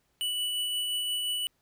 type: tone with tremolo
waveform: square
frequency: 2960 Hz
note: F#7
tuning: in tune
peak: -28 dBFS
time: 0.21-1.47 s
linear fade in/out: 0 ms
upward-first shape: triangle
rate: 5.7 Hz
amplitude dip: 25%
effects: pink hiss -73 dBFS RMS until 1.61 s